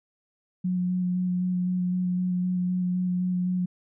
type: tone with vibrato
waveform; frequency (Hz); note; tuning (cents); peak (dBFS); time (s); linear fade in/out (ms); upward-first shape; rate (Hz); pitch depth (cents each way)
sine; 181; F#3; -38; -23; 0.64-3.66; 10; square; 3.9; 11
effects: none